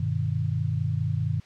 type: chord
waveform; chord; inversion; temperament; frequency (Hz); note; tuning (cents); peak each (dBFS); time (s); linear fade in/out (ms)
sine; G augmented; none; just; 98 / 122.5 / 153.12; G2 / B2 / D#3; 0 / -14 / -27; -28; 0-1.4; 5
effects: white hiss -55 dBFS RMS until 1.45 s + low-pass 4000 Hz 12 dB/octave